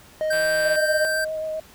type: tone with pitch glide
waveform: triangle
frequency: 622.3 to 611.3 Hz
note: D#5 to D#5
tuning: 0 to -31 cents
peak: -19 dBFS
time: 0.21-1.05 s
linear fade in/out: 0 ms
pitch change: -31 cents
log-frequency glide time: 0.53-0.68 s
type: tone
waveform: square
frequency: 1567 Hz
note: G6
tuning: 1 cent flat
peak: -23 dBFS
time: 0.3-1.25 s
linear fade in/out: 10 ms
type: click train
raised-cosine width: 0.3 ms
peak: -20 dBFS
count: 71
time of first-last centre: 0.33-0.757 s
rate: 164 Hz
type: tone with vibrato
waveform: sine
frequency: 628 Hz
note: D#5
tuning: 16 cents sharp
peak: -25 dBFS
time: 0.65-1.6 s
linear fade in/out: 5 ms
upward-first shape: sine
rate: 7.8 Hz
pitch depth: 14 cents each way
effects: pink hiss -49 dBFS RMS until 1.74 s